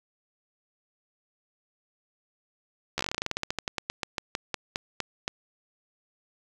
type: slowing click train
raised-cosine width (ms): 0.2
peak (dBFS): -11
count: 27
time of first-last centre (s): 2.98-5.279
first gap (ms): 13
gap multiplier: 1.13
effects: 8-bit